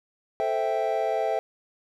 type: chord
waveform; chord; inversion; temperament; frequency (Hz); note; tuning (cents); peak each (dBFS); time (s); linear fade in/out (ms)
triangle; A minor seventh; none; equal; 440 / 523.3 / 659.3 / 784; A4 / C5 / E5 / G5; 0 / 0 / 0 / 0; -28 / -29 / -25 / -27; 0.4-1.39; 0
effects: none